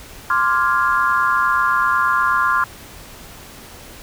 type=chord; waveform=sine; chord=D half-diminished seventh; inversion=third; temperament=equal; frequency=1046.5 / 1174.7 / 1396.9 / 1661.2 Hz; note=C6 / D6 / F6 / Ab6; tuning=0 / 0 / 0 / 0 cents; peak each=-18 / -21 / -18 / -24 dBFS; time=0.3-2.64 s; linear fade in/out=2 ms; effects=pink hiss -39 dBFS RMS until 4.02 s